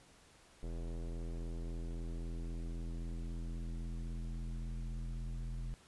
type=tone with low-pass filter sweep; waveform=square; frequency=41.87 Hz; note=E1; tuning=28 cents sharp; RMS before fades=-41 dBFS; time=0.63-5.74 s; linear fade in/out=0 ms; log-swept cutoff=500 to 160 Hz; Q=1.4; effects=pink hiss -63 dBFS RMS until 5.87 s + resampled to 24000 Hz